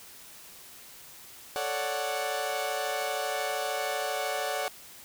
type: chord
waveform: sawtooth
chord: D major seventh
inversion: second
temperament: equal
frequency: 440 / 554.4 / 587.3 / 740 Hz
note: A4 / C#5 / D5 / F#5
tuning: 0 / 0 / 0 / 0 cents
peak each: -34 / -32 / -31 / -29 dBFS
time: 1.56-4.68 s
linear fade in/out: 0 ms
effects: white hiss -49 dBFS RMS until 5.04 s